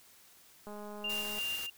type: click train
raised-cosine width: 1 ms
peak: -33 dBFS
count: 150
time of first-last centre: 0.67-1.386 s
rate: 208 Hz
type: tone with tremolo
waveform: sine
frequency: 2794 Hz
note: F7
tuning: in tune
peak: -33 dBFS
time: 1.04-1.7 s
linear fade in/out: 5 ms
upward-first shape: square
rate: 2.9 Hz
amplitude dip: 40%
type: noise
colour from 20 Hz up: white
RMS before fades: -43 dBFS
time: 1.09-1.67 s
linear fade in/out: 10 ms
effects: white hiss -60 dBFS RMS until 1.77 s